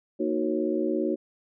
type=harmonic tone with a mistuned harmonic; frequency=77.78 Hz; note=D#2; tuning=in tune; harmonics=3 / 4 / 5 / 6 / 7; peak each=-31 / -28 / -28 / -38 / -32 dBFS; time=0.19-1.16 s; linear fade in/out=20 ms; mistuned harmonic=5; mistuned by=-91 cents; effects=none